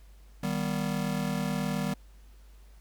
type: chord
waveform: square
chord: Eb augmented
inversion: none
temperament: just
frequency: 155.56 / 194.45 / 243.1 Hz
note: Eb3 / G3 / B3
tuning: 0 / -14 / -27 cents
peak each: -34 / -32 / -35 dBFS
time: 0.43-1.94 s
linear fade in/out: 5 ms
effects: added 50 Hz sine -50 dBFS peak until 2.8 s + pink hiss -64 dBFS RMS until 2.8 s